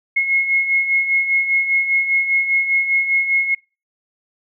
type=beating tone pair; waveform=sine; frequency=2164 / 2169 Hz; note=C#7 / C#7; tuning=-42 / -38 cents; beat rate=5 Hz; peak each=-22 / -15 dBFS; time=0.16-3.55 s; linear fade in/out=10 ms; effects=noise-tail reverb RT60 0.3 s tail -24 dB re dry